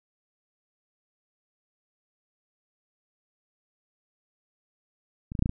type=clicks; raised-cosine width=5 ms; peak=-23 / -20 / -14 / -9 / -13 / -18 dBFS; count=6; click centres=5.319 / 5.352 / 5.392 / 5.424 / 5.459 / 5.494 s; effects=none